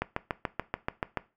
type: click train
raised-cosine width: 0.5 ms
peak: -13 dBFS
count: 9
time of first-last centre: 0.02-1.173 s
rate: 6.94 Hz
effects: noise-tail reverb RT60 0.3 s tail -18 dB re dry